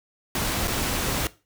pink noise with dropouts, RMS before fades -26 dBFS, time 0.35-1.27 s, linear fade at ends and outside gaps 1 ms, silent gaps 0.674-0.679 s, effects noise-tail reverb RT60 0.3 s tail -18 dB re dry

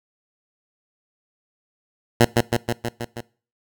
10% pulse tone with echo, 118 Hz, A#2, 22 cents sharp, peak -3 dBFS, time 2.2-2.25 s, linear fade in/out 5 ms, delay 160 ms, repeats 6, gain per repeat -3 dB, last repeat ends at 3.21 s, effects noise-tail reverb RT60 0.4 s tail -22 dB re dry

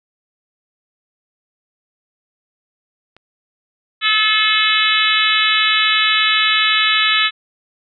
click, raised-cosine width 0.3 ms, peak -27 dBFS, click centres 3.166 s
harmonic tone, 431.8 Hz, A4, 33 cents flat, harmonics 3 / 4 / 5 / 6 / 7 / 8 / 9, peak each -20 / -20 / -20 / -20 / -20 / -20 / -20 dBFS, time 4.01-7.31 s, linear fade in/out 50 ms
effects none

